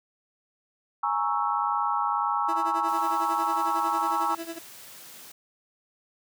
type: chord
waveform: sine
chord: A# half-diminished seventh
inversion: third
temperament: equal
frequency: 830.6 / 932.3 / 1108.7 / 1318.5 Hz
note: G#5 / A#5 / C#6 / E6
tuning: 0 / 0 / 0 / 0 cents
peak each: -29 dBFS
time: 1.03-4.35 s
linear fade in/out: 5 ms
type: tone with tremolo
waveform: 30% pulse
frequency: 331.9 Hz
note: E4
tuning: 12 cents sharp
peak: -29 dBFS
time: 2.48-4.59 s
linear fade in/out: 10 ms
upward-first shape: sine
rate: 11 Hz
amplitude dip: 85%
type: high-pass noise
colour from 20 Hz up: white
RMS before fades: -46 dBFS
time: 2.88-5.32 s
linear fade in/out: 5 ms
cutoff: 100 Hz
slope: 24 dB/octave
effects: none